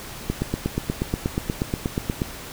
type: click train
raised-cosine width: 3 ms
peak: -9 dBFS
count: 17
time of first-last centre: 0.3-2.218 s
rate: 8.34 Hz
effects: pink hiss -37 dBFS RMS until 2.52 s